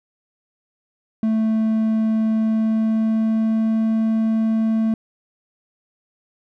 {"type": "tone with pitch glide", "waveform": "triangle", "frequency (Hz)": [220.4, 222.1], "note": ["A3", "A3"], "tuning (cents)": [3, 16], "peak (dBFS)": -14, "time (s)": [1.23, 4.94], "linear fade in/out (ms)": 2, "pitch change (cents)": 13, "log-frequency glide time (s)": [2.35, 3.88], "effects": []}